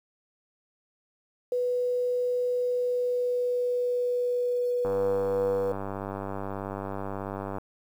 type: tone with pitch glide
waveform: sine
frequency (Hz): 493.9 to 489.4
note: B4 to B4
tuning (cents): 0 to -16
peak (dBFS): -24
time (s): 1.52-5.72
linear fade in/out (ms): 2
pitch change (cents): -16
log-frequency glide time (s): 2.53-5.01
type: click train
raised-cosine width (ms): 1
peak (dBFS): -20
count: 270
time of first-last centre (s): 4.85-7.584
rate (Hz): 98.4
effects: 9-bit